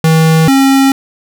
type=tone pair in turn; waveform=square; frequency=160.5 / 270.7 Hz; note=E3 / C#4; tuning=-46 / -41 cents; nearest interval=major sixth; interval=905 cents; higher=second; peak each=-6 dBFS; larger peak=neither; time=0.04-0.48 / 0.48-0.92 s; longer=neither; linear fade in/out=2 ms; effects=none